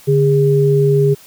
sine tone pair together, 144.2 / 407.9 Hz, D3 / G#4, -31 / -31 cents, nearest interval octave + tritone, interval 1800 cents, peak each -12 dBFS, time 0.07-1.15 s, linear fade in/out 20 ms, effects white hiss -43 dBFS RMS until 1.26 s

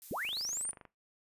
violet noise with tremolo, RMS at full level -46 dBFS, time 0.02-0.64 s, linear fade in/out 0 ms, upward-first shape triangle, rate 5.9 Hz, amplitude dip 35%
sine linear sweep, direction up, 140 to 9520 Hz, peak -34 dBFS, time 0.11-0.71 s, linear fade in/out 0 ms
click train, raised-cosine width 0.5 ms, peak -35 dBFS, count 16, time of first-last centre 0.25-0.852 s, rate 24.9 Hz
effects noise-tail reverb RT60 0.2 s tail -19 dB re dry + resampled to 32000 Hz

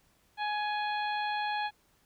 harmonic tone with a mistuned harmonic, 838 Hz, G#5, 15 cents sharp, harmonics 1 / 2 / 3 / 4 / 5, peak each -31 / -37 / -41 / -43 / -45 dBFS, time 0.37-1.71 s, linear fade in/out 50 ms, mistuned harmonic 3, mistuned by -20 cents, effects pink hiss -68 dBFS RMS until 2.05 s

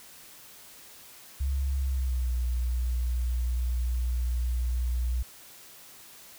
sine tone with pitch glide, 67.9 to 60.84 Hz, C#2 to B1, -35 to -25 cents, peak -25 dBFS, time 1.4-5.23 s, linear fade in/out 10 ms, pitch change -190 cents, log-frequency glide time 1.76-2.34 s, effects white hiss -50 dBFS RMS until 6.38 s

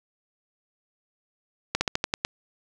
slowing click train, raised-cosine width 0.2 ms, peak -6 dBFS, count 7, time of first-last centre 1.75-2.249 s, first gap 60 ms, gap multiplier 1.13, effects none

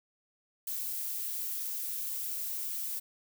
violet noise with ADSR envelope, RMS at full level -34 dBFS, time 0.67-3 s, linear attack 5 ms, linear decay 5 ms, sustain -2 dB, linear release 17 ms, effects none

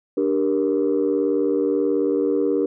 sine chord, G minor, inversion second, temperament just, 294 / 392 / 470.4 Hz, D4 / G4 / Bb4, +2 / 0 / +16 cents, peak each -21 dBFS, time 0.17-2.66 s, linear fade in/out 5 ms, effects tanh soft clip ceiling -11 dBFS

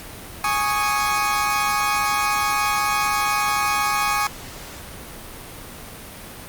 30% pulse chord, Ab suspended fourth, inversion none, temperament equal, 830.6 / 1108.7 / 1244.5 Hz, Ab5 / Db6 / Eb6, 0 / 0 / 0 cents, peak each -21 dBFS, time 0.44-4.27 s, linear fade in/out 2 ms, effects pink hiss -37 dBFS RMS until 6.48 s + Opus 48 kbps

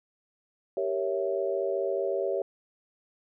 sine chord, G diminished seventh, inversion none, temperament equal, 392 / 466.2 / 554.4 / 659.3 Hz, G4 / Bb4 / Db5 / Fb5, 0 / 0 / 0 / 0 cents, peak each -30 / -35 / -30 / -34 dBFS, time 0.77-2.42 s, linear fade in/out 2 ms, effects none

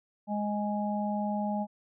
harmonic tone, 207.7 Hz, G#3, in tune, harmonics 1 / 3 / 4, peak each -30 / -36 / -34 dBFS, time 0.27-1.67 s, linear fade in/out 50 ms, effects none

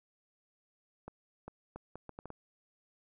accelerating click train, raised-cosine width 1 ms, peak -30 dBFS, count 8, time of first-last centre 1.08-2.304 s, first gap 400 ms, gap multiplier 0.7, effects none

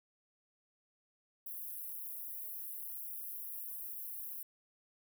white high-pass noise, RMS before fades -44 dBFS, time 1.46-4.43 s, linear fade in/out 5 ms, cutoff 11000 Hz, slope 48 dB/octave, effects none

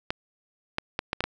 clicks, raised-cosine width 0.3 ms, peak -10 dBFS, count 6, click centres 0.105 / 0.784 / 0.991 / 1.131 / 1.206 / 1.24 s, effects none

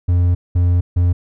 triangle tone bursts at uneven times, 88.1 Hz, F2, 16 cents sharp, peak -9 dBFS, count 3, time 0.08-0.35 / 0.55-0.81 / 0.96-1.13 s, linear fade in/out 10 ms, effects none

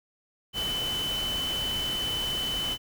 sine tone in noise, 3023 Hz, F#7, 36 cents sharp, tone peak -28 dBFS, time 0.53-2.78 s, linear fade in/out 50 ms, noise pink, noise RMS -36 dBFS, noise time 0.53-2.78 s, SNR +5 dB, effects none

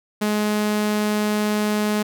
sawtooth tone, 210.6 Hz, G#3, 24 cents sharp, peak -15 dBFS, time 0.21-2.03 s, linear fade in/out 10 ms, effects none

